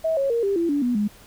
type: tone with pitch steps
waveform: sine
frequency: 645 / 548.7 / 466.7 / 397 / 337.8 / 287.3 / 244.4 / 207.9 Hz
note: E5 / C#5 / A#4 / G4 / E4 / D4 / B3 / G#3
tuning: -38 / -18 / +2 / +22 / +42 / -38 / -18 / +2 cents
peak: -19 dBFS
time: 0.04-1.08 s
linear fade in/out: 10 ms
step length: 130 ms
effects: pink hiss -49 dBFS RMS until 1.26 s